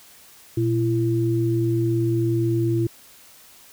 sine tone pair together, 119.2 / 337.1 Hz, A#2 / E4, +39 / +39 cents, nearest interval octave + tritone, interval 1800 cents, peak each -21 dBFS, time 0.57-2.87 s, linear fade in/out 5 ms, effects white hiss -49 dBFS RMS until 3.72 s

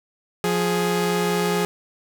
sawtooth tone pair together, 176.2 / 416.7 Hz, F3 / G#4, +16 / +6 cents, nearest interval octave + minor third, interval 1490 cents, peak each -19 / -18 dBFS, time 0.44-1.65 s, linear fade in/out 0 ms, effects none

